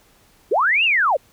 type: linear two-way sweep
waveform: sine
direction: up then down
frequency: 329.6 to 2874 to 463.2 Hz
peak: -14 dBFS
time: 0.51-1.17 s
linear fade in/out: 10 ms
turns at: 0.84 s
effects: pink hiss -55 dBFS RMS until 1.32 s

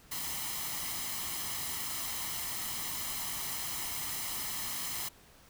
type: noise with comb filter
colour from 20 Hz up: white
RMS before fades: -37 dBFS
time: 0.11-5.09 s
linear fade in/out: 10 ms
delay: 0.98 ms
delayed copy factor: +0.6
effects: pink hiss -59 dBFS RMS until 5.49 s

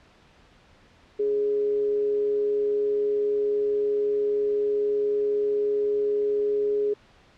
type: tone with amplitude modulation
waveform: sine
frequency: 415.3 Hz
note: G#4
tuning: in tune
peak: -20 dBFS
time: 1.19-6.94 s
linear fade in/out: 10 ms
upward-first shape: sine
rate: 135 Hz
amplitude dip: 25%
effects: pink hiss -56 dBFS RMS until 7.37 s + low-pass 4000 Hz 12 dB/octave

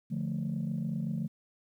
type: chord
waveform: sine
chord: D minor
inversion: none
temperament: equal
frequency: 146.83 / 174.61 / 220 Hz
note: D3 / F3 / A3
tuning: 0 / 0 / 0 cents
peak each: -34 dBFS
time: 0.1-1.28 s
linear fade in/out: 20 ms
effects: tanh soft clip ceiling -25 dBFS + 11-bit

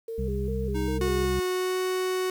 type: tone with vibrato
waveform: sine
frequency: 430.6 Hz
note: A4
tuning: 37 cents flat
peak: -31 dBFS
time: 0.08-1.25 s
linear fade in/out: 5 ms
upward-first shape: square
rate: 2.5 Hz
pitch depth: 91 cents each way
type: harmonic tone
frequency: 65.41 Hz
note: C2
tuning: in tune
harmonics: 1 / 2 / 3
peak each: -29 / -34 / -33 dBFS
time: 0.18-1.4 s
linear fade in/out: 5 ms
type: tone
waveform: square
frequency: 311.1 Hz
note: D#4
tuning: in tune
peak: -31 dBFS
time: 0.74-0.99 s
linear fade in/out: 20 ms
type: tone with pitch glide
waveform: 45% pulse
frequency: 365.8 to 370.5 Hz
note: F#4 to F#4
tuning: -20 to +2 cents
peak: -25 dBFS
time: 1.01-2.3 s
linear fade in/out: 2 ms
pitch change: +22 cents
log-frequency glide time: 1.4-1.8 s
effects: 9-bit

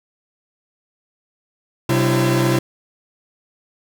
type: tone cluster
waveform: 45% pulse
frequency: 129.6 / 191.4 / 303.7 / 338.5 / 541 Hz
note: C3 / G3 / D#4 / E4 / C#5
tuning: -16 / -41 / -42 / +46 / -42 cents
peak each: -18 / -25 / -26 / -19 / -27 dBFS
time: 1.89-2.59 s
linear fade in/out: 5 ms
effects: none

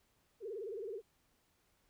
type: tone with vibrato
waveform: sine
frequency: 422.6 Hz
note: G#4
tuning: 30 cents sharp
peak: -40 dBFS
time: 0.4-1.02 s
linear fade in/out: 50 ms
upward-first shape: sine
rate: 19 Hz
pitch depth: 190 cents each way
effects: pink hiss -75 dBFS RMS until 1.89 s

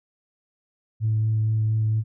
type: tone with vibrato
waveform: sine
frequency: 109.4 Hz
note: A2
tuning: 9 cents flat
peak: -18 dBFS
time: 1-2.04 s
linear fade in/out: 50 ms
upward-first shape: sine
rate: 4.3 Hz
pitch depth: 10 cents each way
effects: tanh soft clip ceiling -15 dBFS

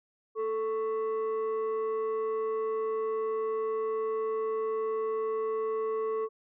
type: tone pair together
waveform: sine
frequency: 440.3 / 1109.5 Hz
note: A4 / C#6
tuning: +1 / +1 cents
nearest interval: octave + major third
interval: 1600 cents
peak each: -27 / -35 dBFS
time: 0.35-6.29 s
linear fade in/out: 50 ms
effects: tanh soft clip ceiling -25 dBFS

